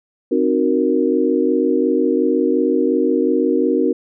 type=chord; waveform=sine; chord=C half-diminished seventh; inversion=none; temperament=equal with one note detuned; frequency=261.6 / 307.2 / 370 / 466.2 Hz; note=C4 / Eb4 / Gb4 / Bb4; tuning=0 / -22 / 0 / 0 cents; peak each=-19 dBFS; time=0.31-3.93 s; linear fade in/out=10 ms; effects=none